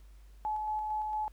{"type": "tone with tremolo", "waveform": "sine", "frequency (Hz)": 856, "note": "A5", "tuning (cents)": -48, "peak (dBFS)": -30, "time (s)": [0.45, 1.28], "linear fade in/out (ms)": 0, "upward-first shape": "square", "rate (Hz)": 4.4, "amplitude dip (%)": 25, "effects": ["added 50 Hz sine -51 dBFS peak until 1.32 s", "pink hiss -68 dBFS RMS until 1.32 s"]}